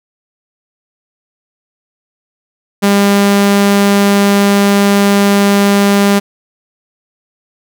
sawtooth tone, 200.8 Hz, G3, 42 cents sharp, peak -3 dBFS, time 2.82-6.2 s, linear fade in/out 20 ms, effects none

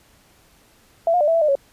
sine tone with pitch steps, 668 / 713 / 593 / 658 / 665 / 606 / 554 Hz, E5 / F5 / D5 / E5 / E5 / D#5 / C#5, +23 / +36 / +17 / -3 / +15 / -46 / -1 cents, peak -14 dBFS, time 1.07-1.553 s, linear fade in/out 2 ms, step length 69 ms, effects pink hiss -55 dBFS RMS until 1.72 s + resampled to 32000 Hz

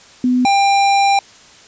sine / square tone pair in turn, 250.4 / 795 Hz, B3 / G5, +24 / +24 cents, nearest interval octave + minor sixth, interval 2000 cents, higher second, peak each -11 dBFS, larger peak neither, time 0.24-0.45 / 0.45-1.19 s, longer second, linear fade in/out 2 ms, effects white hiss -43 dBFS RMS until 1.67 s + resampled to 16000 Hz

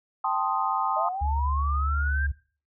sine chord, A half-diminished seventh, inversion third, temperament equal, 784 / 880 / 1046.5 / 1244.5 Hz, G5 / A5 / C6 / Eb6, 0 / 0 / 0 / 0 cents, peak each -29 dBFS, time 0.24-1.09 s, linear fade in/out 5 ms
sine linear sweep, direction up, 616 to 1613 Hz, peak -28 dBFS, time 0.96-2.27 s, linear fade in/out 10 ms
sine tone, 71.1 Hz, C#2, 45 cents sharp, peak -24 dBFS, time 1.21-2.32 s, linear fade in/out 10 ms
effects noise-tail reverb RT60 0.4 s tail -20 dB re dry

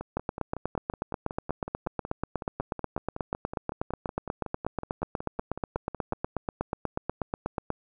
two click trains, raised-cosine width 1 ms, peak -14 / -21 dBFS, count 63 / 34, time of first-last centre 0.17-7.703 / 0.01-6.132 s, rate 8.23 / 5.39 Hz, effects none

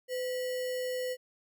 sine tone with sample-and-hold, 506 Hz, B4, 42 cents sharp, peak -31 dBFS, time 0.08-1.17 s, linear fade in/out 50 ms, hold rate 2450 Hz, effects none

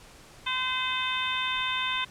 harmonic tone, 513 Hz, C5, 34 cents flat, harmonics 2 / 3 / 4 / 5 / 6 / 7, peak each -32 / -35 / -36 / -33 / -36 / -32 dBFS, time 0.46-2.05 s, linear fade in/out 10 ms, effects pink hiss -51 dBFS RMS until 2.1 s + low-pass 10000 Hz 12 dB/octave

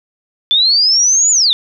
sine linear two-way sweep, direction up then down, 3462 to 7040 to 3462 Hz, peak -8 dBFS, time 0.51-1.53 s, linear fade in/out 0 ms, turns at 1.31 s, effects none

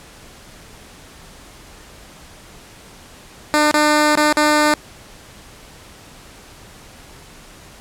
10% pulse tone with dropouts, 300.7 Hz, D4, 41 cents sharp, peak -4 dBFS, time 3.54-4.74 s, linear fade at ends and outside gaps 0 ms, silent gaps 3.713-3.741 / 4.155-4.173 / 4.326-4.37 s, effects pink hiss -42 dBFS RMS until 7.8 s + low-pass 11000 Hz 12 dB/octave

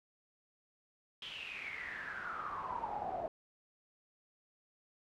brown noise with band-pass filter sweep, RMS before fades -42 dBFS, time 1.22-3.28 s, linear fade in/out 2 ms, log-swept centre 3200 to 640 Hz, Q 9.7, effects none

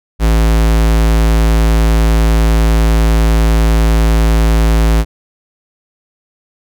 square tone, 55 Hz, A1, in tune, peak -8 dBFS, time 0.19-5.05 s, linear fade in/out 50 ms, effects none

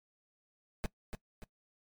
brown noise with echo, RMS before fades -32 dBFS, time 0.84-0.86 s, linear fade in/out 0 ms, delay 290 ms, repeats 2, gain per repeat -7 dB, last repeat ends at 1.44 s, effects noise-tail reverb RT60 0.1 s tail -21 dB re dry + MP3 96 kbps

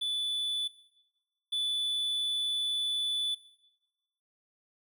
triangle tone pair in turn, 3476 / 3476 Hz, A7 / A7, -22 / -22 cents, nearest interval unison, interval 0 cents, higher neither, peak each -28 / -27 dBFS, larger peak second, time 0.01-0.68 / 1.52-3.35 s, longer second, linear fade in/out 10 ms, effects noise-tail reverb RT60 1.0 s tail -18 dB re dry

